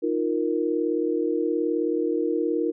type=chord; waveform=sine; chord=Eb suspended second; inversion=none; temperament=just; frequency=311.1 / 350 / 466.7 Hz; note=Eb4 / F4 / Bb4; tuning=0 / +4 / +2 cents; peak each=-26 dBFS; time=0.02-2.72 s; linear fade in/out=20 ms; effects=none